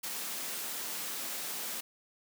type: high-pass noise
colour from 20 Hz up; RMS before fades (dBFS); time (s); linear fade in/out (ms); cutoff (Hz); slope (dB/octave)
white; -38; 0.03-1.81; 10; 160; 48
effects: none